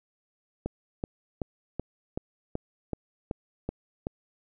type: click train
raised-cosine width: 2 ms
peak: -17 dBFS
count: 10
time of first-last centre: 0.66-4.069 s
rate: 2.64 Hz
effects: none